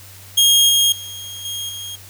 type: tone with level steps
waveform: sawtooth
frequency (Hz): 3251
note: G#7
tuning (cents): -38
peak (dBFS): -7 / -9 / -27 / -21 / -25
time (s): 0.37-1.96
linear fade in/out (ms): 10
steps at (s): 0.69 / 0.92 / 1.45 / 1.69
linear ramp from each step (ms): 2
effects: added 96 Hz sine -42 dBFS peak until 2.09 s + white hiss -42 dBFS RMS until 2.09 s